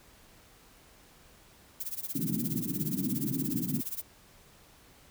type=noise with tremolo; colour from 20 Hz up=violet; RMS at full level=-34 dBFS; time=1.8-4.02 s; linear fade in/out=5 ms; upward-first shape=sine; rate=17 Hz; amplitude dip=90%
type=band-pass noise; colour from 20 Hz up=white; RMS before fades=-33 dBFS; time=2.15-3.81 s; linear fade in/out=5 ms; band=130 to 300 Hz; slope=48 dB/octave
effects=pink hiss -58 dBFS RMS until 5.1 s